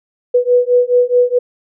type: beating tone pair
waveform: sine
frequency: 489.6 / 494.3 Hz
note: B4 / B4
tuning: -15 / +1 cents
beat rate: 4.7 Hz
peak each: -12 dBFS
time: 0.34-1.39 s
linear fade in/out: 10 ms
effects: none